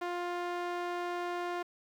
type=tone with band-pass filter; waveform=sawtooth; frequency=351.6 Hz; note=F4; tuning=12 cents sharp; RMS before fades=-36 dBFS; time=0.01-1.63 s; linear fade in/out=10 ms; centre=920 Hz; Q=0.67; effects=10-bit